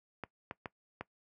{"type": "clicks", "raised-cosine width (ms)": 0.5, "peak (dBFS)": -24, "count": 4, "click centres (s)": [0.237, 0.511, 0.658, 1.01], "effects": ["noise-tail reverb RT60 0.1 s tail -20 dB re dry", "high-pass 80 Hz 12 dB/octave"]}